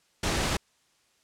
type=noise; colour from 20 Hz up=pink; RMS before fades=-27 dBFS; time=0.23-0.57 s; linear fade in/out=5 ms; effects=white hiss -67 dBFS RMS until 1.23 s + low-pass 8000 Hz 12 dB/octave